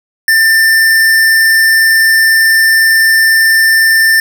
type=tone; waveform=square; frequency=1789 Hz; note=A6; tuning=28 cents sharp; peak=-6 dBFS; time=0.28-4.2 s; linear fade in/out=2 ms; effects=none